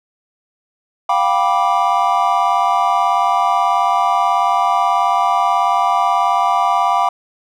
triangle chord, G dominant seventh, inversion third, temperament just, 705.6 / 784 / 980 / 1176 Hz, F5 / G5 / B5 / D6, +18 / 0 / -14 / +2 cents, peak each -16 dBFS, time 1.09-7.09 s, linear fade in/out 5 ms, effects none

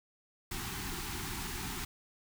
pink band-stop noise, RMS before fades -39 dBFS, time 0.51-1.85 s, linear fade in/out 5 ms, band 410 to 750 Hz, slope 96 dB/octave, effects none

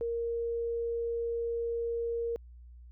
sine tone, 466.2 Hz, A#4, in tune, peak -30 dBFS, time 0.01-2.36 s, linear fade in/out 0 ms, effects added 60 Hz sine -48 dBFS peak until 2.91 s

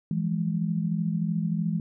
sine tone cluster, 166.1 / 179.5 / 209.2 Hz, E3 / F3 / G#3, +13 / +48 / +13 cents, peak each -26 / -35 / -29 dBFS, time 0.11-1.8 s, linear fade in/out 2 ms, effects none

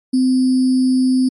sine tone with sample-and-hold, 257.3 Hz, C4, 29 cents flat, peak -11 dBFS, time 0.13-1.29 s, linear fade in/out 10 ms, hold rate 4900 Hz, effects MP3 48 kbps

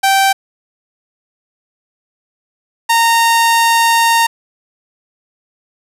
sawtooth tone pair in turn, 779 / 922.4 Hz, G5 / A#5, -11 / -19 cents, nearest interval minor third, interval 292 cents, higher second, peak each -5 dBFS, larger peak neither, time 0.03-0.33 / 2.89-4.27 s, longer second, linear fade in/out 10 ms, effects resampled to 32000 Hz + 7-bit

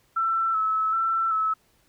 sine tone with vibrato, 1318.5 Hz, E6, in tune, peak -21 dBFS, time 0.16-1.54 s, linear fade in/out 10 ms, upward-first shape square, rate 1.3 Hz, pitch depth 26 cents each way, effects pink hiss -64 dBFS RMS until 1.88 s

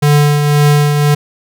square tone with tremolo, 146.83 Hz, D3, in tune, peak -6 dBFS, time 0.02-1.15 s, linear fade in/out 10 ms, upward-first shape triangle, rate 1.9 Hz, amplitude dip 45%, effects none

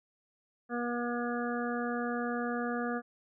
harmonic tone, 240 Hz, B3, 49 cents flat, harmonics 1 / 2 / 3 / 5 / 6 / 7, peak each -34 / -37 / -39 / -41 / -42 / -42 dBFS, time 0.69-3.02 s, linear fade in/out 50 ms, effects none

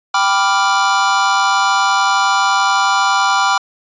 square chord, G dominant seventh, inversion none, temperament equal, 784 / 987.8 / 1174.7 / 1396.9 Hz, G5 / B5 / D6 / F6, 0 / 0 / 0 / 0 cents, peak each -18 dBFS, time 0.14-3.58 s, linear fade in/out 5 ms, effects resampled to 16000 Hz

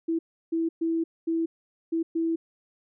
sine tone bursts at uneven times, 328.9 Hz, E4, 4 cents flat, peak -23 dBFS, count 6, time 0.08-0.19 / 0.52-0.69 / 0.81-1.04 / 1.27-1.46 / 1.92-2.03 / 2.15-2.36 s, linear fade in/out 10 ms, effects none

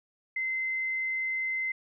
sine tone, 2065 Hz, C7, 23 cents flat, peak -28 dBFS, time 0.36-1.72 s, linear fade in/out 5 ms, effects none

